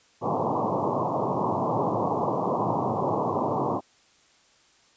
white band-pass noise, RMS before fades -26 dBFS, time 0.21-3.81 s, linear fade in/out 50 ms, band 100 to 1100 Hz, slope 96 dB/octave, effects white hiss -60 dBFS RMS until 4.96 s + resampled to 16000 Hz

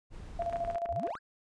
brown noise, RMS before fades -44 dBFS, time 0.1-0.78 s, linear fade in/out 50 ms
sine tone with tremolo, 684 Hz, F5, 36 cents flat, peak -29 dBFS, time 0.39-1.12 s, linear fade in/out 5 ms, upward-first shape square, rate 14 Hz, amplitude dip 60%
clicks, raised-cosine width 0.5 ms, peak -27 dBFS, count 9, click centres 0.421 / 0.527 / 0.559 / 0.649 / 0.701 / 0.757 / 0.859 / 1.074 / 1.153 s
triangle exponential sweep, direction up, 44.41 to 1769 Hz, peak -35 dBFS, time 0.88-1.19 s, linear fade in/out 50 ms
effects resampled to 22050 Hz

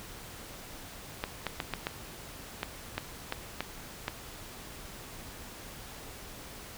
clicks, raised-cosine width 0.3 ms, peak -15 dBFS, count 10, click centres 1.239 / 1.467 / 1.602 / 1.737 / 1.869 / 2.631 / 2.98 / 3.324 / 3.606 / 4.081 s, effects pink hiss -46 dBFS RMS until 6.77 s

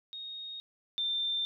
sine tone pair in turn, 3729 / 3579 Hz, A#7 / A7, 0 / +29 cents, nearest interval minor second, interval 71 cents, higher first, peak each -39 / -29 dBFS, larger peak second, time 0.13-0.6 / 0.98-1.45 s, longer neither, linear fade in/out 0 ms, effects none

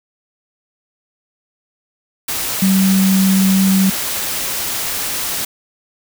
sine tone in noise, 191.5 Hz, G3, 40 cents flat, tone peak -10 dBFS, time 2.62-3.9 s, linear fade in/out 5 ms, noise white, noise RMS -21 dBFS, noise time 2.28-5.45 s, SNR +8 dB, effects none

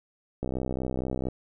click train, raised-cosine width 2 ms, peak -17 dBFS, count 56, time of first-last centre 0.43-1.285 s, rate 64.3 Hz, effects none

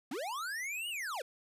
square linear two-way sweep, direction up then down, 220 to 2960 to 443.5 Hz, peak -37 dBFS, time 0.11-1.22 s, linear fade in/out 5 ms, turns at 0.89 s, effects resampled to 32000 Hz

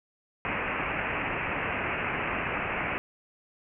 white low-pass noise, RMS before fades -31 dBFS, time 0.45-2.98 s, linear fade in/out 0 ms, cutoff 2700 Hz, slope 96 dB/octave, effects none

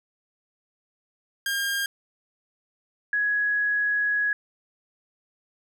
sawtooth / sine tone pair in turn, 1611 / 1672.3 Hz, G6 / G#6, +47 / +12 cents, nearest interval minor second, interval 65 cents, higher second, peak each -21 dBFS, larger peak neither, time 1.46-1.86 / 3.13-4.33 s, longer second, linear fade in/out 2 ms, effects none

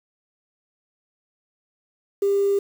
sine tone, 399.2 Hz, G4, 32 cents sharp, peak -16 dBFS, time 2.22-2.59 s, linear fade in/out 5 ms, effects tanh soft clip ceiling -13 dBFS + 7-bit

